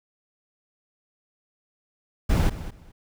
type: noise with echo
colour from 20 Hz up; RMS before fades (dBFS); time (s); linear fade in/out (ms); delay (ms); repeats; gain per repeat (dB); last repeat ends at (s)
brown; -20; 2.29-2.5; 10; 210; 2; -14; 2.92
effects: none